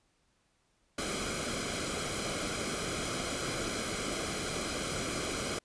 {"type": "noise with comb filter", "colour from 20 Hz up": "pink", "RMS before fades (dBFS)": -35, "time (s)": [0.98, 5.59], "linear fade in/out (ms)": 5, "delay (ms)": 1.1, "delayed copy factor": -0.65, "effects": ["pink hiss -73 dBFS RMS until 5.64 s", "resampled to 22050 Hz"]}